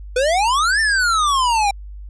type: exponential two-way sweep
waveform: square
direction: up then down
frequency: 483.7 to 1815 to 784 Hz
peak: -15 dBFS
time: 0.16-1.71 s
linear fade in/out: 5 ms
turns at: 0.8 s
effects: added 50 Hz sine -31 dBFS peak until 2.09 s + resampled to 22050 Hz